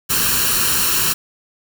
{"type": "noise with comb filter", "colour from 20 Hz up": "white", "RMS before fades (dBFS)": -17, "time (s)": [0.09, 1.14], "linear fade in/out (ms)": 20, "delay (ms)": 0.71, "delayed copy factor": 0.65, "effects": []}